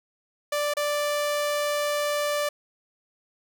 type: tone with dropouts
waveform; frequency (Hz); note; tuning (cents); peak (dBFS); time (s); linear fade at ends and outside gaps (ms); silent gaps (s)
sawtooth; 587.3; D5; 0; -20; 0.52-2.49; 5; 0.738-0.768
effects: none